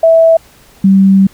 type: tone pair in turn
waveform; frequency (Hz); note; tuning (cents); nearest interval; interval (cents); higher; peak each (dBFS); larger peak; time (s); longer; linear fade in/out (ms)
sine; 655 / 193.56; E5 / G3; -11 / -22; octave + major sixth; 2111; first; -3; neither; 0.03-0.37 / 0.84-1.27; second; 5
effects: pink hiss -43 dBFS RMS until 1.33 s